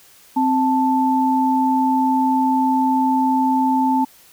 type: tone pair together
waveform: sine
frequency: 261.6 / 880 Hz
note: C4 / A5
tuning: 0 / 0 cents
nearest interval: octave + major sixth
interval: 2100 cents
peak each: -17 dBFS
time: 0.36-4.05 s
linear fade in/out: 10 ms
effects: white hiss -49 dBFS RMS until 4.32 s